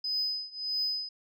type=tone with tremolo; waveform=sine; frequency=5020 Hz; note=D#8; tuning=15 cents sharp; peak=-25 dBFS; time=0.04-1.09 s; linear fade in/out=5 ms; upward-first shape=triangle; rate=1.6 Hz; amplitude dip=95%; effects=tanh soft clip ceiling -23 dBFS